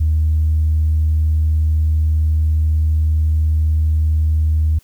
sine tone, 77.9 Hz, D#2, 3 cents sharp, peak -11 dBFS, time 0-4.79 s, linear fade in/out 10 ms, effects tanh soft clip ceiling -8 dBFS + white hiss -54 dBFS RMS until 4.83 s

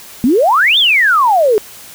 sine exponential two-way sweep, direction up then down, 222.1 to 3655 to 402.5 Hz, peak -7 dBFS, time 0.24-1.58 s, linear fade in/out 0 ms, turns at 0.78 s, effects white hiss -35 dBFS RMS until 1.94 s

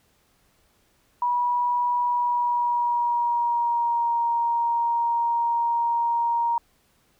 sine tone with pitch glide, 971 to 937.4 Hz, B5 to A#5, -30 to +9 cents, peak -20 dBFS, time 1.22-6.58 s, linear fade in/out 2 ms, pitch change -61 cents, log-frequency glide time 2.01-4.16 s, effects pink hiss -64 dBFS RMS until 7.19 s

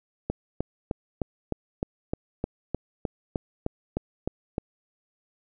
click train, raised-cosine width 2 ms, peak -13 dBFS, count 15, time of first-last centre 0.3-4.581 s, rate 3.27 Hz, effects none

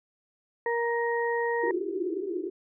harmonic tone, 469.1 Hz, A#4, 11 cents sharp, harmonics 1 / 2 / 4, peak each -27 / -31 / -32 dBFS, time 0.66-1.71 s, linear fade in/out 2 ms
pink band-pass noise, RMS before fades -31 dBFS, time 1.63-2.5 s, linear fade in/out 10 ms, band 330 to 400 Hz, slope 96 dB/octave
effects none

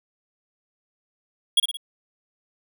square tone with echo, 3322 Hz, G#7, in tune, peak -14 dBFS, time 1.57-1.6 s, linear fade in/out 5 ms, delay 57 ms, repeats 3, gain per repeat -6 dB, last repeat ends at 1.771 s, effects none

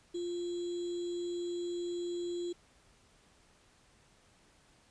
sine tone with sample-and-hold, 349.2 Hz, F4, in tune, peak -34 dBFS, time 0.14-2.53 s, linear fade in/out 10 ms, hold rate 3675 Hz, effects pink hiss -65 dBFS RMS until 4.9 s + resampled to 22050 Hz

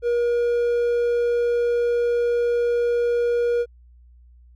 triangle tone, 477 Hz, A#4, 40 cents sharp, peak -16 dBFS, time 0.02-3.66 s, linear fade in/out 50 ms, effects added 60 Hz sine -47 dBFS peak until 4.55 s

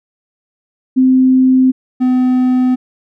sine / triangle tone pair in turn, 259 / 253.7 Hz, C4 / B3, -17 / +47 cents, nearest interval unison, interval 36 cents, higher first, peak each -6 / -7 dBFS, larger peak first, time 0.96-1.72 / 2-2.76 s, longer neither, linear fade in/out 20 ms, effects none

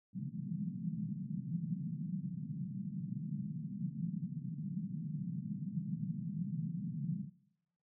white band-pass noise, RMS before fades -40 dBFS, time 0.13-7.3 s, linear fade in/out 50 ms, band 140 to 200 Hz, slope 48 dB/octave, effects noise-tail reverb RT60 0.8 s tail -19 dB re dry

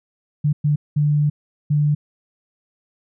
sine tone bursts at uneven times, 147.9 Hz, D3, 13 cents sharp, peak -14 dBFS, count 4, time 0.44-0.53 / 0.64-0.76 / 0.96-1.3 / 1.7-1.95 s, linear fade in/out 10 ms, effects none

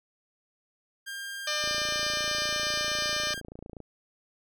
sawtooth tone, 1601 Hz, G6, 36 cents sharp, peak -32 dBFS, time 1.06-3.41 s, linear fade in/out 20 ms
harmonic tone, 600 Hz, D5, 37 cents sharp, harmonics 1 / 2 / 3 / 4 / 5 / 6 / 7 / 8 / 9 / 10, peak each -37 / -37 / -37 / -37 / -37 / -37 / -37 / -37 / -37 / -37 dBFS, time 1.47-3.34 s, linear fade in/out 5 ms
click train, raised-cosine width 2 ms, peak -29 dBFS, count 62, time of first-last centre 1.64-3.803 s, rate 28.2 Hz
effects none

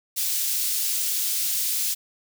white high-pass noise, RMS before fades -25 dBFS, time 0.16-1.95 s, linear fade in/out 20 ms, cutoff 3800 Hz, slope 12 dB/octave, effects none

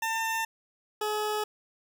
20% pulse tone pair in turn, 899 / 424.3 Hz, A5 / G#4, +37 / +37 cents, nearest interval octave + minor second, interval 1300 cents, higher first, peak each -23 dBFS, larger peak neither, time 0.02-0.45 / 1.01-1.44 s, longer neither, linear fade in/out 5 ms, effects none

